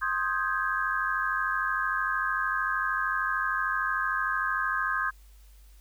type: chord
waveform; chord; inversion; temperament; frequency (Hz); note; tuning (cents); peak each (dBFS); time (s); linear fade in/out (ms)
sine; Ab major seventh; first; equal with one note detuned; 1060.5 / 1244.5 / 1568 / 1661.2; C6 / Eb6 / G6 / Ab6; +23 / 0 / 0 / 0; -32 / -31 / -30 / -32; 0.01-5.11; 20
effects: added 50 Hz sine -50 dBFS peak until 5.8 s + white hiss -63 dBFS RMS until 5.8 s